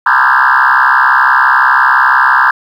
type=tone with frequency modulation; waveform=sine; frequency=1293 Hz; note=E6; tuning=34 cents flat; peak=-4 dBFS; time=0.06-2.51 s; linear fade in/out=5 ms; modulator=65.9 Hz; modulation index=5.9; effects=tanh soft clip ceiling -1 dBFS + 7-bit